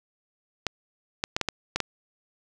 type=clicks; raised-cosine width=0.2 ms; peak=-8 dBFS; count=7; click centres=0.667 / 1.239 / 1.365 / 1.413 / 1.487 / 1.76 / 1.803 s; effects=none